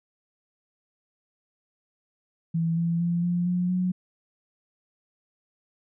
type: tone with pitch steps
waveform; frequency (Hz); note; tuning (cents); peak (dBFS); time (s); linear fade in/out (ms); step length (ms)
sine; 165.2 / 168.48 / 171.82 / 175.23 / 178.7 / 182.25; E3 / E3 / F3 / F3 / F3 / F#3; +4 / +38 / -28 / +6 / +40 / -26; -22; 2.54-3.92; 10; 230
effects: none